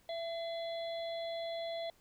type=harmonic tone with a mistuned harmonic; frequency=680 Hz; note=F5; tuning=46 cents flat; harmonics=1 / 3 / 5 / 6; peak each=-37 / -51 / -48 / -51 dBFS; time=0.09-1.9 s; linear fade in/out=2 ms; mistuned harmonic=1; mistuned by=-32 cents; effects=pink hiss -68 dBFS RMS until 2 s